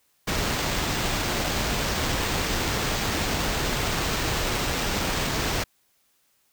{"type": "noise with sample-and-hold", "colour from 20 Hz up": "pink", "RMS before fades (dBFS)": -26, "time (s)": [0.27, 5.64], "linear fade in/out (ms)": 10, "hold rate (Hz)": 11025, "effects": ["white hiss -67 dBFS RMS until 6.52 s"]}